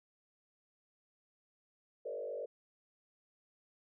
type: tone with frequency modulation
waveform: sine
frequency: 521 Hz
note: C5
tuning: 7 cents flat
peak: -38 dBFS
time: 2.05-2.46 s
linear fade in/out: 10 ms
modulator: 48.7 Hz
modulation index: 1.7
effects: none